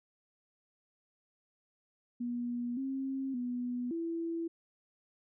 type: tone with pitch steps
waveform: sine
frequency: 241.3 / 268 / 245.7 / 332.9 Hz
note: B3 / C4 / B3 / E4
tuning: -40 / +42 / -9 / +17 cents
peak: -33 dBFS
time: 2.2-4.48 s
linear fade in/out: 10 ms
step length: 570 ms
effects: none